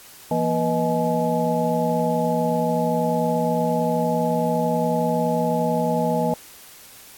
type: tone cluster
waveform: sine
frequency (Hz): 168.2 / 239.8 / 488.1 / 627 / 848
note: E3 / A#3 / B4 / D#5 / G#5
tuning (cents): +35 / +49 / -20 / +13 / +36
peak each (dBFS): -25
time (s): 0.31-6.34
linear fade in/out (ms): 2
effects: white hiss -45 dBFS RMS until 7.17 s + AAC 64 kbps